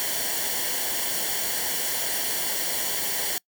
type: noise with comb filter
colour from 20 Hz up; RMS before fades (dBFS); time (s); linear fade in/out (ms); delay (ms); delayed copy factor
white; -27; 0-3.38; 0; 0.79; -0.65
effects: noise-tail reverb RT60 0.1 s tail -25 dB re dry